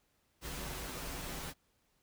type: noise with comb filter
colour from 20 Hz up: pink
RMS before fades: -42 dBFS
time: 0.41-1.54 s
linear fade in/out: 50 ms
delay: 9.4 ms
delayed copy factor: -0.65
effects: pink hiss -75 dBFS RMS until 2.02 s